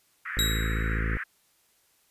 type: band-pass noise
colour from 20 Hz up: white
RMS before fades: -35 dBFS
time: 0.25-1.24 s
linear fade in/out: 10 ms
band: 1400 to 2000 Hz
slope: 48 dB/octave
type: harmonic tone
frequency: 55 Hz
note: A1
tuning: in tune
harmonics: 1 / 2 / 3 / 4 / 5 / 6 / 7 / 8 / 9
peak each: -27 / -33 / -37 / -39 / -41 / -43 / -44 / -45 / -46 dBFS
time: 0.37-1.17 s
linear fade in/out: 0 ms
type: tone with exponential decay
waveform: sawtooth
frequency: 3832 Hz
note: A#7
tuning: 47 cents sharp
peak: -19 dBFS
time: 0.39-0.99 s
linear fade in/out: 0 ms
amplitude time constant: 130 ms
effects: white hiss -66 dBFS RMS until 2.1 s + resampled to 32000 Hz